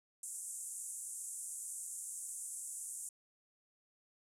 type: band-pass noise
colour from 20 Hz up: white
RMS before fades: -45 dBFS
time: 0.23-3.09 s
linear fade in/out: 2 ms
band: 7300 to 10000 Hz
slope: 48 dB/octave
effects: none